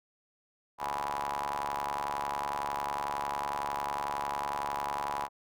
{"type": "ring-modulated tone", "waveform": "sawtooth", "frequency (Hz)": 71, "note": "C#2", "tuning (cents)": 42, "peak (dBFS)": -25, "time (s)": [0.78, 5.29], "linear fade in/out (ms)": 50, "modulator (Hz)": 912, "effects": []}